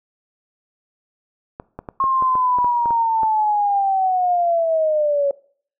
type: clicks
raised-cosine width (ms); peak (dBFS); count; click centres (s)
1; -16; 11; 1.599 / 1.79 / 1.888 / 2.04 / 2.224 / 2.354 / 2.586 / 2.645 / 2.858 / 2.907 / 3.233
type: linear sweep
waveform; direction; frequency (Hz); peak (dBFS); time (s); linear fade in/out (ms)
sine; down; 1078 to 555; -15; 2-5.31; 2
effects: noise-tail reverb RT60 0.5 s tail -21 dB re dry